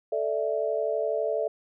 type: chord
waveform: sine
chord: A suspended fourth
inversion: none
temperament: equal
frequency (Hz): 440 / 587.3 / 659.3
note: A4 / D5 / E5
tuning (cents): 0 / 0 / 0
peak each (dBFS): -29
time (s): 0.12-1.48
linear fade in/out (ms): 5
effects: none